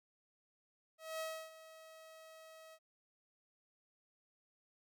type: tone with ADSR envelope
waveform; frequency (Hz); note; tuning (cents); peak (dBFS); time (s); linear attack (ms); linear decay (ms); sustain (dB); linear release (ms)
sawtooth; 640; D#5; +49; -35; 0.98-2.79; 220; 300; -16; 56
effects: none